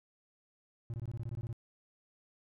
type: tone bursts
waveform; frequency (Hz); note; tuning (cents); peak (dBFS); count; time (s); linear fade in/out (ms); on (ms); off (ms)
triangle; 116.54; A#2; 0; -34; 11; 0.9-1.528; 0; 38; 21
effects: none